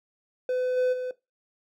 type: tone with level steps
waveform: triangle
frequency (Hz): 505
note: B4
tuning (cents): +39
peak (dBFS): -22 / -19 / -27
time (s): 0.49-1.11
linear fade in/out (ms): 2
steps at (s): 0.76 / 0.92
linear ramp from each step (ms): 20
effects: noise-tail reverb RT60 0.2 s tail -17 dB re dry